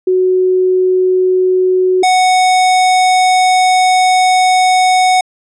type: tone pair in turn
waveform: sine / square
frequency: 370 / 740 Hz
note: F#4 / F#5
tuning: 0 / 0 cents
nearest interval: octave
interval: 1200 cents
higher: second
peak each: -8 dBFS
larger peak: neither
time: 0.07-2.03 / 2.03-5.21 s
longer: second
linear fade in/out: 5 ms
effects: resampled to 22050 Hz